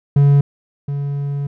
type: tone pair in turn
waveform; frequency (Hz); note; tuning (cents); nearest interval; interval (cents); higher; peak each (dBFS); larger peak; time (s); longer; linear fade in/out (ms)
triangle; 141.8 / 141.8; C#3 / C#3; +40 / +40; unison; 0; neither; -6 / -17; first; 0.16-0.41 / 0.88-1.47; second; 5
effects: none